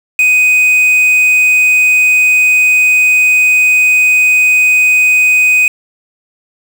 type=tone with quantisation; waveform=triangle; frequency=2500 Hz; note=D#7; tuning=8 cents sharp; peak=-4 dBFS; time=0.19-5.68 s; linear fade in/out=2 ms; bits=4; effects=none